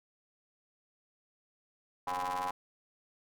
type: ring-modulated tone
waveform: 35% pulse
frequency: 92 Hz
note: F#2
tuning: 9 cents flat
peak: -28 dBFS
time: 2.07-2.51 s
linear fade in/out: 5 ms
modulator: 911 Hz
effects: none